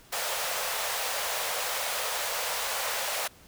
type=high-pass noise; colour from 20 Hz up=pink; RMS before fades=-31 dBFS; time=0.12-3.28 s; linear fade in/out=10 ms; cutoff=490 Hz; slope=48 dB/octave; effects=pink hiss -55 dBFS RMS until 3.47 s